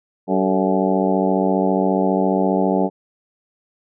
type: harmonic tone with a mistuned harmonic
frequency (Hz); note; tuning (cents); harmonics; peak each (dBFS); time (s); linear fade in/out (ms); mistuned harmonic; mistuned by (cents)
94.7; F#2; +41; 2 / 3 / 4 / 5 / 6 / 7 / 8 / 9; -20 / -22 / -23 / -24 / -25 / -25 / -26 / -27; 0.27-2.9; 50; 5; -83
effects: none